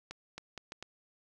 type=accelerating click train; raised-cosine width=0.2 ms; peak=-25 dBFS; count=5; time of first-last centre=0.11-0.826 s; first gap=270 ms; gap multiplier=0.73; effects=none